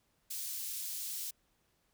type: high-pass noise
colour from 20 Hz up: white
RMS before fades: -40 dBFS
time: 0.3-1.31 s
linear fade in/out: 10 ms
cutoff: 4300 Hz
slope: 12 dB/octave
effects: pink hiss -75 dBFS RMS until 1.93 s